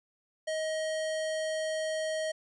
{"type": "tone", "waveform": "square", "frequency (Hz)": 630, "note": "D#5", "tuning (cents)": 21, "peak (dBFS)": -31, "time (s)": [0.47, 2.32], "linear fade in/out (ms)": 10, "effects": ["resampled to 22050 Hz"]}